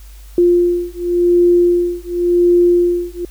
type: beating tone pair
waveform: sine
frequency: 349.8 / 350.71 Hz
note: F4 / F4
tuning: +3 / +7 cents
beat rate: 0.91 Hz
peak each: -13 dBFS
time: 0.38-3.25 s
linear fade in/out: 2 ms
effects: added 50 Hz sine -34 dBFS peak until 3.3 s + white hiss -47 dBFS RMS until 3.3 s